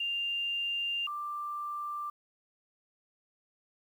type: tone pair in turn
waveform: sine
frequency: 2794 / 1181.9 Hz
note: F7 / D6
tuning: 0 / +11 cents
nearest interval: octave + minor third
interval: 1489 cents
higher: first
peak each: -30 / -34 dBFS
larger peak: first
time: 0-1.07 / 1.07-2.1 s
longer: first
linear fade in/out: 5 ms
effects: 10-bit